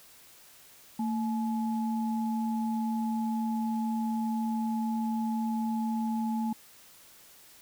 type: tone pair together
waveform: sine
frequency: 225.5 / 853 Hz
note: A3 / G#5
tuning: +43 / +46 cents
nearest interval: octave + major seventh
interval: 2303 cents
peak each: -28 / -36 dBFS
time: 0.99-6.53 s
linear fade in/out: 5 ms
effects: white hiss -55 dBFS RMS until 7.61 s